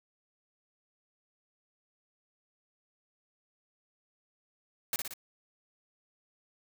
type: noise with echo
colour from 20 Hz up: white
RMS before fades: -31 dBFS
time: 4.93-4.96 s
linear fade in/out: 2 ms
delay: 59 ms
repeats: 3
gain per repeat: -4 dB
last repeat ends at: 5.137 s
effects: none